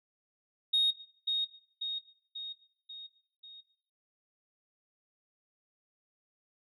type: tone with echo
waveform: sine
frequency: 3729 Hz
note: A#7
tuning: in tune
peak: -22 dBFS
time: 0.73-0.91 s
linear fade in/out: 10 ms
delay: 540 ms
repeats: 5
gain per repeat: -5 dB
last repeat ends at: 3.61 s
effects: noise-tail reverb RT60 0.6 s tail -17 dB re dry + tanh soft clip ceiling -20 dBFS